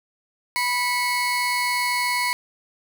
30% pulse tone pair together, 983.1 / 2200 Hz, B5 / C#7, -8 / -14 cents, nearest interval octave + major second, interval 1394 cents, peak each -21 dBFS, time 0.56-2.33 s, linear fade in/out 0 ms, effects none

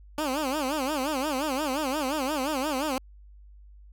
15% pulse tone with vibrato, 283 Hz, C#4, 36 cents sharp, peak -20 dBFS, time 0.18-2.98 s, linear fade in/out 2 ms, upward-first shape sine, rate 5.7 Hz, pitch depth 180 cents each way, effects added 50 Hz sine -47 dBFS peak until 3.92 s

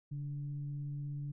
sine tone with frequency modulation, 142.8 Hz, D3, 48 cents flat, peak -37 dBFS, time 0.11-1.32 s, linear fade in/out 10 ms, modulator 151 Hz, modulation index 0.27, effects none

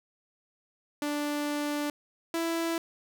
sawtooth tone pair in turn, 293.5 / 331.9 Hz, D4 / E4, -1 / +12 cents, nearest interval major second, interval 213 cents, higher second, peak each -25 / -24 dBFS, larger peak second, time 1.02-1.9 / 2.34-2.78 s, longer first, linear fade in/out 2 ms, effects none

